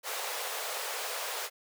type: high-pass noise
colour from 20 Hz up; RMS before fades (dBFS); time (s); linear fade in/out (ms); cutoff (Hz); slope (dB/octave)
pink; -36; 0.03-1.5; 50; 450; 48
effects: none